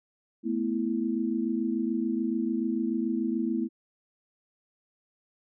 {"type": "chord", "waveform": "sine", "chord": "A suspended second", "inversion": "none", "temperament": "equal", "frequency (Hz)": [220, 246.9, 329.6], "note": ["A3", "B3", "E4"], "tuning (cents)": [0, 0, 0], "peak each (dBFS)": -30, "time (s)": [0.43, 3.69], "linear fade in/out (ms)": 50, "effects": []}